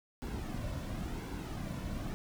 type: noise with flanger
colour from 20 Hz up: brown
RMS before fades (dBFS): -39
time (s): 0.22-2.14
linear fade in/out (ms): 0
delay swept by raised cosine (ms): 1.6 to 2.49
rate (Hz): 0.94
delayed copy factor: -0.55
effects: none